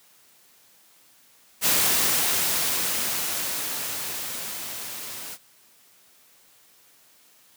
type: noise with level ramp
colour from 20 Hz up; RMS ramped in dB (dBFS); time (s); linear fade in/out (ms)
white; -20 to -37; 1.61-5.38; 50
effects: white hiss -57 dBFS RMS until 7.56 s + high-pass 100 Hz 12 dB/octave